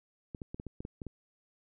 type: clicks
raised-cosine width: 3 ms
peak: -27 dBFS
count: 9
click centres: 0.348 / 0.418 / 0.545 / 0.599 / 0.667 / 0.805 / 0.851 / 1.018 / 1.067 s
effects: none